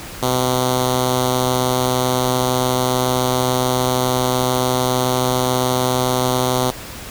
5% pulse tone with notch filter, 127 Hz, B2, 49 cents sharp, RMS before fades -18 dBFS, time 0.22-6.71 s, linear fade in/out 10 ms, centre 1700 Hz, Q 1.1, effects pink hiss -33 dBFS RMS until 7.1 s

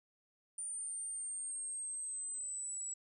sine exponential sweep, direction down, 9100 to 7800 Hz, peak -39 dBFS, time 0.58-2.94 s, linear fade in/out 5 ms, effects none

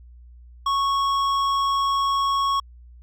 sine tone with hard clipping, 1105 Hz, C#6, 6 cents flat, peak -21 dBFS, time 0.66-2.6 s, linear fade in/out 5 ms, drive 10 dB, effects added 60 Hz sine -43 dBFS peak until 3.02 s

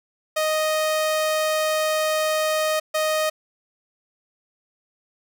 sawtooth tone bursts at uneven times, 622.3 Hz, D#5, in tune, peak -16 dBFS, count 2, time 0.36-2.8 / 2.94-3.3 s, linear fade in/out 10 ms, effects none

